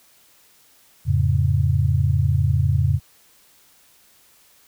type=tone cluster; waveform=sine; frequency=86 / 106 / 138.2 Hz; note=F2 / G#2 / C#3; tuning=-26 / +36 / -5 cents; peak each=-20 dBFS; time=1.05-3 s; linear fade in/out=50 ms; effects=white hiss -55 dBFS RMS until 4.67 s